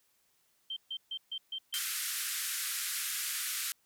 sine tone bursts, 3136 Hz, G7, in tune, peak -35 dBFS, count 6, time 0.7-1.79 s, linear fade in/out 5 ms, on 65 ms, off 140 ms
white band-pass noise, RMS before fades -36 dBFS, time 1.74-3.72 s, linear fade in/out 0 ms, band 1300 to 14000 Hz, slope 48 dB/octave
effects white hiss -72 dBFS RMS until 3.85 s

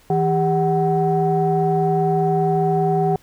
sine tone cluster, 162 / 399 / 748 Hz, E3 / G4 / F#5, -30 / +31 / +19 cents, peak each -19 dBFS, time 0.1-3.16 s, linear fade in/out 2 ms, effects tanh soft clip ceiling -8 dBFS + pink hiss -53 dBFS RMS until 3.22 s

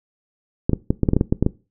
clicks, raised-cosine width 3 ms, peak -3 dBFS, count 11, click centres 0.695 / 0.733 / 0.905 / 1.033 / 1.088 / 1.134 / 1.166 / 1.211 / 1.325 / 1.426 / 1.464 s, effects noise-tail reverb RT60 0.3 s tail -20 dB re dry

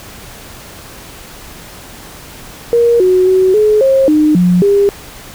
sine tone with pitch steps, 471 / 368.8 / 374.7 / 425.4 / 536 / 304.7 / 178.7 / 402.2 Hz, A#4 / F#4 / F#4 / G#4 / C5 / D#4 / F3 / G4, +18 / -6 / +22 / +42 / +42 / -36 / +40 / +44 cents, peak -6 dBFS, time 2.73-4.89 s, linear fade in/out 0 ms, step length 270 ms, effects pink hiss -33 dBFS RMS until 5.34 s

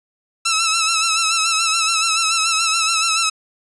10% pulse tone with vibrato, 1318.5 Hz, E6, in tune, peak -7 dBFS, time 0.45-3.3 s, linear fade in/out 10 ms, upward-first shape sine, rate 7 Hz, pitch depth 53 cents each way, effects resampled to 24000 Hz

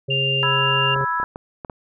harmonic tone, 135.6 Hz, C#3, 38 cents flat, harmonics 1 / 3 / 4, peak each -24 / -28 / -31 dBFS, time 0.08-1.05 s, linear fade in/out 10 ms
sine tone, 2794 Hz, F7, in tune, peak -19 dBFS, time 0.1-0.95 s, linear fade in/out 10 ms
sine chord, E major, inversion second, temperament equal, 987.8 / 1318.5 / 1661.2 Hz, B5 / E6 / G#6, 0 / 0 / 0 cents, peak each -23 / -24 / -26 dBFS, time 0.43-1.24 s, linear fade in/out 0 ms
clicks, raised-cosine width 1 ms, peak -18 dBFS, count 7, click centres 0.962 / 1.011 / 1.2 / 1.231 / 1.359 / 1.648 / 1.698 s
effects none

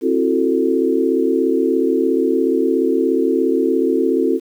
sine chord, F# half-diminished seventh, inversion second, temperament just, 266.4 / 333 / 370 / 444 Hz, C4 / E4 / F#4 / A4, +31 / +18 / 0 / +16 cents, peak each -19 dBFS, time 0.01-4.4 s, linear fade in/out 50 ms, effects 8-bit

